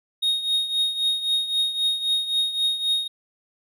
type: tone with tremolo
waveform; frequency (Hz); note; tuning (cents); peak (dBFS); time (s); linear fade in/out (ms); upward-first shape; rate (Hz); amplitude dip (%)
triangle; 3729; A#7; 0; -16; 0.22-3.08; 10; triangle; 3.8; 75
effects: none